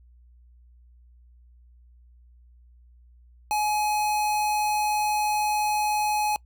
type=tone; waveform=square; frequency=843 Hz; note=G#5; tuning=26 cents sharp; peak=-23 dBFS; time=3.51-6.36 s; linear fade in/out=0 ms; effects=noise-tail reverb RT60 0.1 s tail -24 dB re dry + added 60 Hz sine -51 dBFS peak until 6.45 s